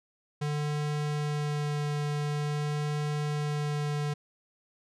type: tone with vibrato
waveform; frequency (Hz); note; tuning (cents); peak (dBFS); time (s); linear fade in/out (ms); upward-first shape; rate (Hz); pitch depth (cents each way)
square; 148; D3; +14; -29; 0.41-4.14; 10; sine; 0.47; 8
effects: low-pass 8000 Hz 12 dB/octave